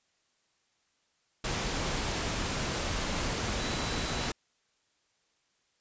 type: tone in noise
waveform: sine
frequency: 3951 Hz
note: B7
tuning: in tune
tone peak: -43 dBFS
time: 3.59-4.28 s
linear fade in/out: 5 ms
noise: pink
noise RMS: -32 dBFS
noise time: 1.44-4.32 s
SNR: -14 dB
effects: white hiss -73 dBFS RMS until 5.8 s + resampled to 16000 Hz

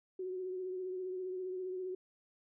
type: tone with vibrato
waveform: sine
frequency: 370 Hz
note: F#4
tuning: in tune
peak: -37 dBFS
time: 0.19-1.95 s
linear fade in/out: 5 ms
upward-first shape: triangle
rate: 15 Hz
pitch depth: 38 cents each way
effects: none

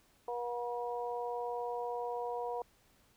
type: harmonic tone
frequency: 240.6 Hz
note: B3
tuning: 45 cents flat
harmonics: 2 / 3 / 4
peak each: -38 / -40 / -41 dBFS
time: 0.28-2.62 s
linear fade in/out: 2 ms
effects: pink hiss -68 dBFS RMS until 3.16 s

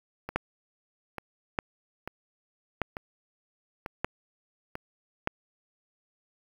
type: two click trains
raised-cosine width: 0.5 ms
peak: -20 / -11 dBFS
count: 6 / 5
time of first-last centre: 0.29-4.754 / 0.36-5.274 s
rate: 1.12 / 0.814 Hz
effects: 7-bit

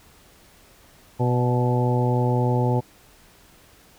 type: harmonic tone with a mistuned harmonic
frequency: 123.47 Hz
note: B2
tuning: in tune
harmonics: 1 / 2 / 3 / 4 / 5 / 6 / 7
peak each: -20 / -27 / -28 / -28 / -33 / -34 / -28 dBFS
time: 1.19-2.81 s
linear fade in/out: 20 ms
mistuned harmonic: 5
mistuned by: -29 cents
effects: pink hiss -53 dBFS RMS until 3.98 s

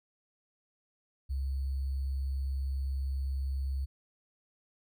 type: tone with sample-and-hold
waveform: sine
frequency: 67.5 Hz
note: C#2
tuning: 45 cents flat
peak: -30 dBFS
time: 1.29-3.86 s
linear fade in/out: 20 ms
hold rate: 4410 Hz
effects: none

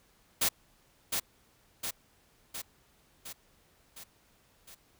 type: noise with echo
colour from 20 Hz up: white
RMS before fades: -27 dBFS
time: 0.41-0.49 s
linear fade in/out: 10 ms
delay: 710 ms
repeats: 6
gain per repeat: -4 dB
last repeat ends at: 4.75 s
effects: pink hiss -66 dBFS RMS until 4.99 s

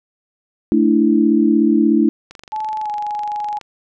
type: chord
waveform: sine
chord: A suspended fourth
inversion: none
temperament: just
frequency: 220 / 293.3 / 330 Hz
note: A3 / D4 / E4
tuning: 0 / -2 / +2 cents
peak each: -15 dBFS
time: 0.72-2.09 s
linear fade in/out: 0 ms
type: click train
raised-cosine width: 0.2 ms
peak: -20 dBFS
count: 32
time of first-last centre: 2.31-3.613 s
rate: 23.8 Hz
type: tone with pitch glide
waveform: sine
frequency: 863 to 836.5 Hz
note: A5 to G#5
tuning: -34 to +12 cents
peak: -20 dBFS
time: 2.52-3.59 s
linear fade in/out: 10 ms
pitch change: -54 cents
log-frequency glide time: 2.81-2.9 s
effects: none

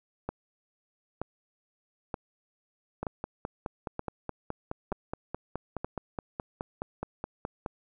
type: two click trains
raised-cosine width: 1 ms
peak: -18 / -19 dBFS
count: 7 / 23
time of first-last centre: 0.29-5.846 / 3.03-7.662 s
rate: 1.08 / 4.75 Hz
effects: none

